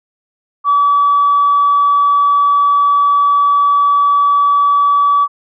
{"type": "tone", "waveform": "sine", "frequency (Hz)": 1146, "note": "D6", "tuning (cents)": -43, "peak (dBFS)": -7, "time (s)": [0.64, 5.28], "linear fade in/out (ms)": 50, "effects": ["tanh soft clip ceiling -3 dBFS"]}